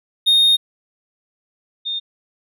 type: tone pair in turn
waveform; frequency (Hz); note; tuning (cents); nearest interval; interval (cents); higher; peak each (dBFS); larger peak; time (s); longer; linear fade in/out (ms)
triangle / sine; 3696 / 3651; A#7 / A#7; -16 / -37; unison; 21; first; -9 / -21; first; 0.26-0.57 / 1.85-2; first; 20
effects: none